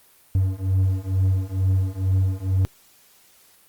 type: beating tone pair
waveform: triangle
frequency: 93.6 / 95.8 Hz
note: F#2 / G2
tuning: +20 / -39 cents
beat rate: 2.2 Hz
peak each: -20 / -19 dBFS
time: 0.35-2.65 s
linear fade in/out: 0 ms
effects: white hiss -55 dBFS RMS until 3.68 s + Opus 32 kbps